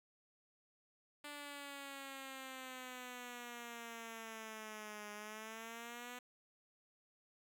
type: exponential two-way sweep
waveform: 5% pulse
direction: down then up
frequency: 293.7 to 207.7 to 248.5 Hz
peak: -36 dBFS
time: 1.24-6.19 s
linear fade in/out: 5 ms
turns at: 5.12 s
effects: none